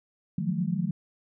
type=tone cluster; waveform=sine; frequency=153.8 / 173.2 / 182.3 / 190.2 / 216 Hz; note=D#3 / F3 / F#3 / F#3 / A3; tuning=-20 / -14 / -25 / +48 / -32 cents; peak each=-32 / -30 / -31 / -35 / -33 dBFS; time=0.38-0.91 s; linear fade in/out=5 ms; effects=none